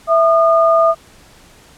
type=tone pair together; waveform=sine; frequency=659.3 / 1219 Hz; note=E5 / D#6; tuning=0 / -36 cents; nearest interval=major seventh; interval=1064 cents; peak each=-10 / -13 dBFS; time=0.07-0.95 s; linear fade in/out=50 ms; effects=pink hiss -45 dBFS RMS until 1.77 s + low-pass 11000 Hz 12 dB/octave